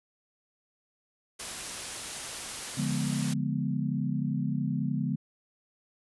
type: noise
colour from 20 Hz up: white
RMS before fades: -37 dBFS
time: 1.39-3.34 s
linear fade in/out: 10 ms
type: chord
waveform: sine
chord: D diminished seventh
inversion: none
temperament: equal with one note detuned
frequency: 144.31 / 174.61 / 207.7 / 246.9 Hz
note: D3 / F3 / Ab3 / Cb4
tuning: -30 / 0 / 0 / 0 cents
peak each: -31 / -34 / -33 / -33 dBFS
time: 2.77-5.16 s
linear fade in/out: 10 ms
effects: resampled to 24000 Hz